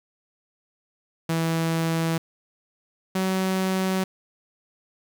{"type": "tone pair in turn", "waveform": "sawtooth", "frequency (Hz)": [163.9, 188.53], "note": ["E3", "F#3"], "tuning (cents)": [-10, 33], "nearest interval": "major second", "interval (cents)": 243, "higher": "second", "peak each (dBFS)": -18, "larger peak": "neither", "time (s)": [[1.29, 2.18], [3.15, 4.04]], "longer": "neither", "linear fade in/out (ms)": 5, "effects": ["10-bit"]}